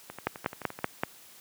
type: two click trains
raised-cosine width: 0.5 ms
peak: -11 / -24 dBFS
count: 5 / 9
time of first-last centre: 0.27-1.035 / 0.1-0.79 s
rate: 5.23 / 11.6 Hz
effects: white hiss -53 dBFS RMS until 1.4 s + high-pass 100 Hz 12 dB/octave